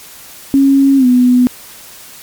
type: tone with pitch glide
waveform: sine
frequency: 274.2 to 248.6 Hz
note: C#4 to B3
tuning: -19 to +12 cents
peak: -5 dBFS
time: 0.54-1.47 s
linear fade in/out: 0 ms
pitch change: -169 cents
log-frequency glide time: 0.97-1.06 s
effects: white hiss -35 dBFS RMS until 2.22 s + MP3 96 kbps